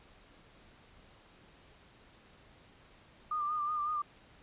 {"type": "tone with vibrato", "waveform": "sine", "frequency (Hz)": 1204, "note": "D6", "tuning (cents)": 43, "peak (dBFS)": -31, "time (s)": [3.31, 4.02], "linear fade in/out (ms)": 5, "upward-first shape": "sine", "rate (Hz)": 5.4, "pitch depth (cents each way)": 44, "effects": ["pink hiss -60 dBFS RMS until 4.42 s", "resampled to 8000 Hz"]}